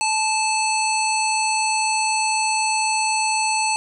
harmonic tone, 874 Hz, A5, 12 cents flat, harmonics 1 / 3 / 5 / 7 / 9 / 10, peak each -21 / -24 / -27 / -32 / -27 / -31 dBFS, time 0.01-3.76 s, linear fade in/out 0 ms, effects none

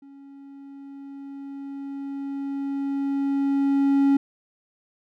triangle tone with level ramp, 277.2 Hz, C#4, in tune, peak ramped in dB -42 to -13 dBFS, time 0.02-4.17 s, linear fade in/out 5 ms, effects none

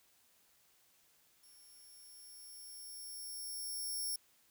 5% pulse tone with level ramp, 5470 Hz, F8, 37 cents flat, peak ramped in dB -55 to -30 dBFS, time 1.43-4.16 s, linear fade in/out 5 ms, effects white hiss -70 dBFS RMS until 4.5 s

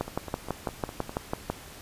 two click trains, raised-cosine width 1 ms, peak -13 / -22 dBFS, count 10 / 6, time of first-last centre 0.01-1.5 / 0.08-1.094 s, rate 6.04 / 4.93 Hz, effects pink hiss -46 dBFS RMS until 1.81 s + resampled to 32000 Hz

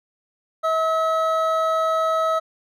triangle tone pair together, 644 / 1288 Hz, E5 / E6, -41 / -41 cents, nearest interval octave, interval 1200 cents, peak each -19 dBFS, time 0.63-2.4 s, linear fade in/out 20 ms, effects none

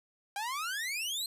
sawtooth exponential sweep, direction up, 784 to 4212 Hz, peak -30 dBFS, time 0.36-1.26 s, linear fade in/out 2 ms, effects resampled to 32000 Hz

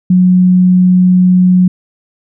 sine tone, 182.3 Hz, F#3, 25 cents flat, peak -4 dBFS, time 0.1-1.68 s, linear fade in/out 5 ms, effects none

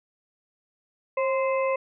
harmonic tone with a mistuned harmonic, 519 Hz, C5, 14 cents flat, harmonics 1 / 2 / 4 / 5, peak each -23 / -29 / -35 / -37 dBFS, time 1.17-1.76 s, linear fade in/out 5 ms, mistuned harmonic 1, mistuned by +51 cents, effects none

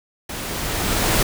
pink noise with level ramp, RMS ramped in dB -30 to -17 dBFS, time 0.29-1.23 s, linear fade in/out 5 ms, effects none

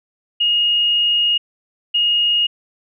sine tone pair in turn, 2863 / 2863 Hz, F7 / F7, +42 / +42 cents, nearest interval unison, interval 0 cents, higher neither, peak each -13 dBFS, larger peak neither, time 0.4-1.38 / 1.94-2.47 s, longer first, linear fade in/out 10 ms, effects none

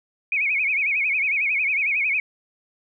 sine tone with vibrato, 2349 Hz, D7, in tune, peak -19 dBFS, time 0.32-2.2 s, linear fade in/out 2 ms, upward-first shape sine, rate 11 Hz, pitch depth 150 cents each way, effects none

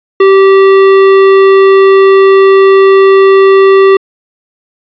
sine tone with hard clipping, 388.1 Hz, G4, 17 cents flat, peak -3 dBFS, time 0.2-3.97 s, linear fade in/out 5 ms, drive 13 dB, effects resampled to 11025 Hz

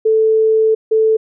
sine tone pair in turn, 440 / 440 Hz, A4 / A4, 0 / 0 cents, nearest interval unison, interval 0 cents, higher neither, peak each -9 dBFS, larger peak neither, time 0.05-0.75 / 0.91-1.17 s, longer first, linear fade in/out 10 ms, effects none

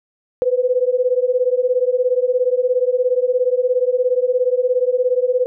sine beating tone pair, 493.1 / 510.1 Hz, B4 / C5, -3 / -44 cents, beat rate 17 Hz, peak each -17 dBFS, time 0.42-5.46 s, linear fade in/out 0 ms, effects none

